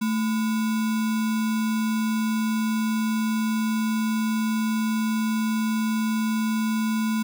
sine tone with sample-and-hold, 220 Hz, A3, in tune, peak -21 dBFS, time 0.01-7.23 s, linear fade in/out 10 ms, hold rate 1225 Hz, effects none

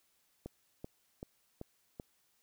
click train, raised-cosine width 2 ms, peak -29 dBFS, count 5, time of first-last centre 0.46-1.998 s, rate 2.6 Hz, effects white hiss -74 dBFS RMS until 2.42 s

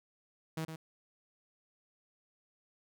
sawtooth tone with echo, 160 Hz, D#3, 49 cents sharp, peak -31 dBFS, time 0.57-0.65 s, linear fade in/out 5 ms, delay 110 ms, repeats 1, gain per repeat -7 dB, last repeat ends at 0.76 s, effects none

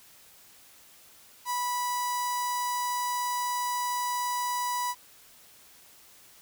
sawtooth tone with notch filter, 983 Hz, B5, 8 cents flat, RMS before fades -30 dBFS, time 1.45-4.95 s, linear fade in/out 50 ms, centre 2600 Hz, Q 0.84, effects white hiss -55 dBFS RMS until 6.41 s

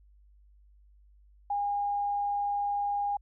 sine tone, 813 Hz, G#5, 37 cents flat, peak -27 dBFS, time 1.5-3.17 s, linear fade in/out 5 ms, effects added 50 Hz sine -56 dBFS peak until 3.21 s

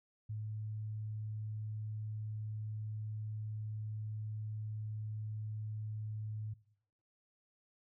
sine tone, 107.6 Hz, A2, 38 cents flat, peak -38 dBFS, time 0.29-6.54 s, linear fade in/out 10 ms, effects noise-tail reverb RT60 0.7 s tail -20 dB re dry

